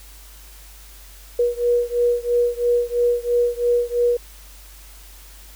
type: beating tone pair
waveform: sine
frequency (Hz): 479.8 / 482.8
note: A#4 / B4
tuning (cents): +50 / -39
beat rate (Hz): 3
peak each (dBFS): -19 / -20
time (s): 1.39-4.17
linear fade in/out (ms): 5
effects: added 49 Hz sine -42 dBFS peak until 5.55 s + white hiss -46 dBFS RMS until 5.55 s